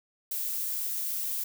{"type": "noise", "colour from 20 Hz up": "violet", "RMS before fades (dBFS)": -32, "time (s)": [0.31, 1.44], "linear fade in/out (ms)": 5, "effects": []}